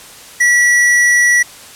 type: tone with hard clipping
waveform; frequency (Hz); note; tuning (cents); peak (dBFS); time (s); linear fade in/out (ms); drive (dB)
sine; 1942; B6; -30; -9; 0.4-1.43; 10; 15
effects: white hiss -36 dBFS RMS until 1.75 s + low-pass 11000 Hz 12 dB/octave